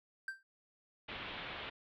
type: tone with exponential decay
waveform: triangle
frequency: 1568 Hz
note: G6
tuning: in tune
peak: -33 dBFS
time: 0.28-0.43 s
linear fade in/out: 2 ms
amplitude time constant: 32 ms
type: low-pass noise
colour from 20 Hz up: white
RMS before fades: -45 dBFS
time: 1.08-1.7 s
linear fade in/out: 10 ms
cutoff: 3600 Hz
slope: 48 dB/octave
effects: none